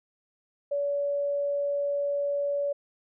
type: tone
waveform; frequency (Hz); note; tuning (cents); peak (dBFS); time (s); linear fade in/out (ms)
sine; 570; C#5; +48; -25; 0.71-2.73; 10
effects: none